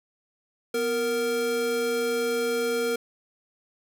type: tone pair together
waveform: square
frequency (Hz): 246.7 / 465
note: B3 / A#4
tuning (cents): -2 / -4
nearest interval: major seventh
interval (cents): 1098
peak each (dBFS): -34 / -25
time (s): 0.74-2.96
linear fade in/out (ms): 5
effects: none